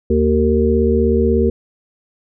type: harmonic tone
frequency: 76.5 Hz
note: D#2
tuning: 29 cents flat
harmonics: 1 / 3 / 5 / 6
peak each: -17 / -17 / -17 / -17 dBFS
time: 0.1-1.5 s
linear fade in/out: 5 ms
effects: none